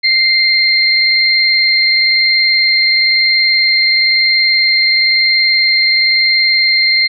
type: tone pair together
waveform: sine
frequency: 2093 / 4186 Hz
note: C7 / C8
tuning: 0 / 0 cents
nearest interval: octave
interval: 1200 cents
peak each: -11 dBFS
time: 0.03-7.08 s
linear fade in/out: 20 ms
effects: none